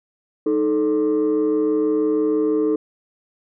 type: tone pair together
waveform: sine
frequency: 310.5 / 436.7 Hz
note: D#4 / A4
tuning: -3 / -13 cents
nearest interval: tritone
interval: 590 cents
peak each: -17 dBFS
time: 0.46-2.76 s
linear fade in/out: 5 ms
effects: tanh soft clip ceiling -13 dBFS